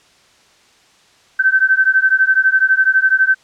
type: beating tone pair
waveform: sine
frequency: 1536 / 1548 Hz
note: G6 / G6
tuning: -36 / -22 cents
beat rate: 12 Hz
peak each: -13 dBFS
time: 1.39-3.35 s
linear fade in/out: 10 ms
effects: white hiss -51 dBFS RMS until 3.43 s + low-pass 6000 Hz 12 dB/octave